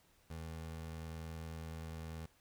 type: tone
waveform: 25% pulse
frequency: 80.9 Hz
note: E2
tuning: 32 cents flat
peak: -40 dBFS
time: 0.3-2.26 s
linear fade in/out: 5 ms
effects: pink hiss -70 dBFS RMS until 2.4 s

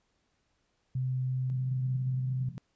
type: tone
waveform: sine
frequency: 128.8 Hz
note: C3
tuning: 27 cents flat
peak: -28 dBFS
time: 0.95-2.49 s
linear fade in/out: 5 ms
type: band-pass noise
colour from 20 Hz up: pink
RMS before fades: -45 dBFS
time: 1.5-2.58 s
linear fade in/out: 0 ms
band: 120 to 190 Hz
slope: 48 dB/octave
effects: pink hiss -75 dBFS RMS until 2.75 s + resampled to 16000 Hz

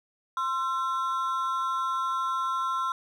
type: ring-modulated tone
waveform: triangle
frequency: 1197 Hz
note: D6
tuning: 33 cents sharp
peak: -21 dBFS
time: 0.37-2.92 s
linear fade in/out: 2 ms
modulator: 150 Hz
effects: none

